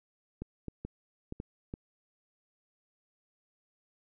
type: clicks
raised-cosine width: 3 ms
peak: -25 dBFS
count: 6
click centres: 0.42 / 0.683 / 0.85 / 1.324 / 1.401 / 1.739 s
effects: none